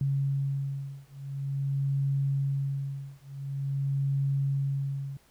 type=beating tone pair; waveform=sine; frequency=137.9 / 138.37 Hz; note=C#3 / C#3; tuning=-9 / -3 cents; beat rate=0.47 Hz; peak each=-30 dBFS; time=0.01-5.17 s; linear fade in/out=2 ms; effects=pink hiss -63 dBFS RMS until 5.3 s